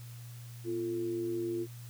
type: tone with amplitude modulation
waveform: sine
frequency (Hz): 345.3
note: F4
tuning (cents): -20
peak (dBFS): -29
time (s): 0.64-1.67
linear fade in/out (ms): 50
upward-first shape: sine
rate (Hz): 96.8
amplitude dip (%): 55
effects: added 119 Hz sine -44 dBFS peak until 1.89 s + white hiss -56 dBFS RMS until 1.89 s